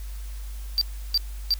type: tone bursts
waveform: triangle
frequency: 4683 Hz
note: D8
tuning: 6 cents flat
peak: -17 dBFS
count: 3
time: 0.78-1.539 s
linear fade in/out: 0 ms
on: 33 ms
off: 330 ms
effects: added 50 Hz sine -32 dBFS peak until 1.59 s + white hiss -49 dBFS RMS until 1.59 s